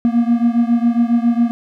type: beating tone pair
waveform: triangle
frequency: 233.1 / 240.4 Hz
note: A#3 / B3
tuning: 0 / -46 cents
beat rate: 7.3 Hz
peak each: -12 / -14 dBFS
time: 0.05-1.51 s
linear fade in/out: 0 ms
effects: none